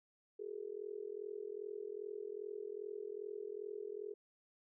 sine tone with amplitude modulation, 415.3 Hz, G#4, in tune, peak -38 dBFS, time 0.39-4.14 s, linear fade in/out 10 ms, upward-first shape sine, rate 42.5 Hz, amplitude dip 95%, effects none

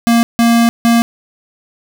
square tone bursts at uneven times, 233.1 Hz, A#3, in tune, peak -8 dBFS, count 3, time 0.07-0.23 / 0.39-0.69 / 0.85-1.02 s, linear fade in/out 0 ms, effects none

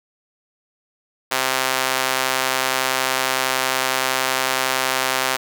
sawtooth tone with high-pass filter, 130.81 Hz, C3, in tune, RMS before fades -21 dBFS, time 1.31-5.37 s, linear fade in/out 10 ms, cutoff 870 Hz, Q 0.65, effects none

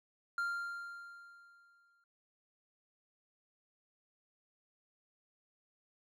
triangle tone with exponential decay, 1393 Hz, F6, 5 cents flat, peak -30 dBFS, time 0.38-2.04 s, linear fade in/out 2 ms, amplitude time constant 360 ms, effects none

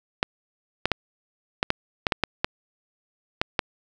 clicks, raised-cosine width 0.3 ms, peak -4 dBFS, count 11, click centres 0.229 / 0.856 / 0.917 / 1.629 / 1.704 / 2.068 / 2.122 / 2.237 / 2.445 / 3.415 / 3.592 s, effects none

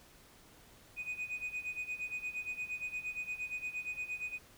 sine tone with tremolo, 2489 Hz, D#7, in tune, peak -32 dBFS, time 0.96-4.39 s, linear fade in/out 50 ms, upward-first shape sine, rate 8.6 Hz, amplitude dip 85%, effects tanh soft clip ceiling -34 dBFS + pink hiss -60 dBFS RMS until 4.57 s

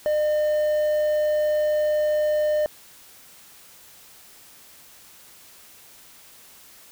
triangle tone with quantisation, 605 Hz, D#5, 49 cents flat, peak -17 dBFS, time 0.06-2.66 s, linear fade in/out 0 ms, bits 7, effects white hiss -49 dBFS RMS until 6.91 s

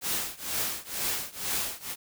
white noise with tremolo, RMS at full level -28 dBFS, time 0.01-1.96 s, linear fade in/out 50 ms, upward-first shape triangle, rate 2.1 Hz, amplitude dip 95%, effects none

